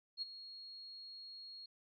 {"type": "tone with ADSR envelope", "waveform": "sine", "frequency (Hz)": 4295, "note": "C8", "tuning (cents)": 44, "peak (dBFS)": -36, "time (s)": [0.17, 1.66], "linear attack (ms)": 50, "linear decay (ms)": 18, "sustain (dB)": -13, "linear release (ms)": 6, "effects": []}